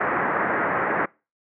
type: low-pass noise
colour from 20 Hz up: white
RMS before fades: -23 dBFS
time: 0-1.06 s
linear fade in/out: 10 ms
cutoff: 1900 Hz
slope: 48 dB/octave
effects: noise-tail reverb RT60 0.3 s tail -24 dB re dry + high-pass 200 Hz 12 dB/octave